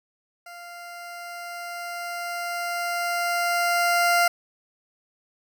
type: tone with level ramp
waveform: 20% pulse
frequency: 696 Hz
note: F5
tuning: 6 cents flat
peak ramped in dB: -35 to -12 dBFS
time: 0.46-4.28 s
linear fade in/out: 5 ms
effects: none